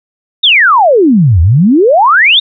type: exponential two-way sweep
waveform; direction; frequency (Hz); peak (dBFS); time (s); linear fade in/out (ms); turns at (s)
sine; down then up; 3808 to 77.78 to 3808; -3; 0.43-2.4; 10; 1.41
effects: none